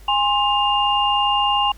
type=tone cluster; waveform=sine; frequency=820 / 1057 / 2810 Hz; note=G#5 / C6 / F7; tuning=-22 / +17 / +10 cents; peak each=-19 / -21 / -20 dBFS; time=0.08-1.72 s; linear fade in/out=5 ms; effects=added 50 Hz sine -40 dBFS peak until 1.77 s + pink hiss -50 dBFS RMS until 1.77 s